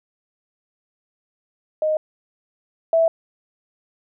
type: tone pair in turn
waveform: sine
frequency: 620 / 657.3 Hz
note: D#5 / E5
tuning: -6 / -5 cents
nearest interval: minor second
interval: 101 cents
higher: second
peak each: -17 / -13 dBFS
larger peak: second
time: 1.82-1.97 / 2.93-3.08 s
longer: neither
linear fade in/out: 2 ms
effects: none